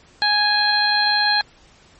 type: harmonic tone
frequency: 830.6 Hz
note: G#5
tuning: in tune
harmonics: 1 / 2 / 3 / 4 / 5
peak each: -21 / -20 / -30 / -29 / -18 dBFS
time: 0.22-1.41 s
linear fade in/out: 0 ms
effects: pink hiss -51 dBFS RMS until 1.99 s + MP3 32 kbps